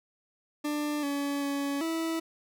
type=tone with pitch steps; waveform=40% pulse; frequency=296.6 / 283.3 / 281.3 / 326.6 Hz; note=D4 / C#4 / C#4 / E4; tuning=+17 / +38 / +26 / -16 cents; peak=-28 dBFS; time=0.64-2.2 s; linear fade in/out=10 ms; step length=390 ms; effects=none